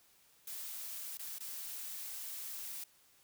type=noise with dropouts; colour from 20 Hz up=blue; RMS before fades=-44 dBFS; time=0.47-2.84 s; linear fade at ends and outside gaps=5 ms; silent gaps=1.173-1.192 / 1.386-1.404 s; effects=white hiss -67 dBFS RMS until 3.23 s